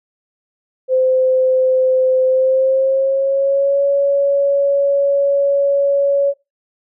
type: tone with pitch glide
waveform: sine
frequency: 517 to 560.5 Hz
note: C5 to C#5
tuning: -21 to +19 cents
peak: -11 dBFS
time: 0.88-6.34 s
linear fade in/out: 50 ms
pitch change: +140 cents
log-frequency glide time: 2.25-3.83 s
effects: noise-tail reverb RT60 0.2 s tail -18 dB re dry